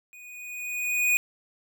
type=tone with level ramp; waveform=square; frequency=2473 Hz; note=D#7; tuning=11 cents flat; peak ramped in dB=-46 to -19 dBFS; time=0.13-1.17 s; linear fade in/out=0 ms; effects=none